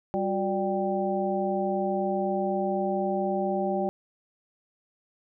harmonic tone with a mistuned harmonic, 196 Hz, G3, in tune, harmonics 1 / 2 / 3 / 4, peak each -30 / -30 / -30 / -30 dBFS, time 0.14-3.89 s, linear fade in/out 0 ms, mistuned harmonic 2, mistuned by -130 cents, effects none

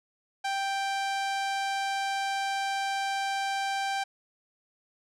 sawtooth tone, 785 Hz, G5, 2 cents sharp, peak -24 dBFS, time 0.44-4.04 s, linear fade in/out 10 ms, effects low-pass 7000 Hz 12 dB/octave

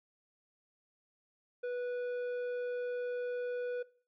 triangle tone with tanh clipping, 491.1 Hz, B4, 10 cents flat, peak -36 dBFS, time 1.63-3.83 s, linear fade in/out 10 ms, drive 13 dB, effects noise-tail reverb RT60 0.4 s tail -19 dB re dry

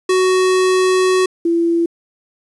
square / sine tone pair in turn, 371.8 / 337.3 Hz, F#4 / E4, +8 / +40 cents, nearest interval major second, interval 168 cents, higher first, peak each -12 / -12 dBFS, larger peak neither, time 0.09-1.26 / 1.45-1.86 s, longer first, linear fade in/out 5 ms, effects resampled to 24000 Hz + 8-bit

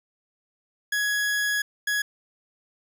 40% pulse tone bursts at uneven times, 1673 Hz, G#6, 12 cents sharp, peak -22 dBFS, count 2, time 0.92-1.62 / 1.87-2.02 s, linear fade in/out 5 ms, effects none

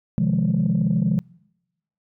sine chord, F minor seventh, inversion second, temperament equal, 130.81 / 155.56 / 174.61 / 207.7 Hz, C3 / Eb3 / F3 / Ab3, 0 / 0 / 0 / 0 cents, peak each -24 / -23 / -20 / -21 dBFS, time 0.18-1.19 s, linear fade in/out 0 ms, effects noise-tail reverb RT60 0.9 s tail -26 dB re dry + tanh soft clip ceiling -12 dBFS

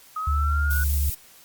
sine exponential sweep, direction up, 1250 to 1480 Hz, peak -26 dBFS, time 0.16-0.84 s, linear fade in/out 5 ms
sine tone with pitch glide, 72.4 to 71.44 Hz, D2 to D2, -24 to -47 cents, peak -20 dBFS, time 0.27-1.1 s, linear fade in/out 5 ms, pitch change -23 cents, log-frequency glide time 0.62-0.77 s
violet noise, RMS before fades -30 dBFS, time 0.7-1.15 s, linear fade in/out 10 ms
effects white hiss -51 dBFS RMS until 1.44 s + Opus 48 kbps

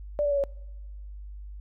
sine tone with pitch steps, 587.3 / 577.2 / 567.3 / 557.5 Hz, D5 / D5 / C#5 / C#5, 0 / -30 / +40 / +10 cents, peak -22 dBFS, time 0.19-0.438 s, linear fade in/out 0 ms, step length 62 ms, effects noise-tail reverb RT60 1.0 s tail -25 dB re dry + added 50 Hz sine -38 dBFS peak until 1.6 s

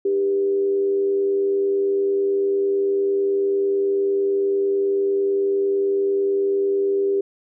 sine tone with frequency modulation, 395.6 Hz, G4, 16 cents sharp, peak -17 dBFS, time 0.05-7.21 s, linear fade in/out 5 ms, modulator 89 Hz, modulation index 0.29, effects none

